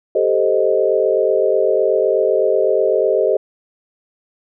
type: chord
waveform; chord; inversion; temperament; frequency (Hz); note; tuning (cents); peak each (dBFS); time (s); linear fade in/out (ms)
sine; A half-diminished seventh; third; equal; 392 / 440 / 523.3 / 622.3; G4 / A4 / C5 / Eb5; 0 / 0 / 0 / 0; -18; 0.15-3.37; 5
effects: none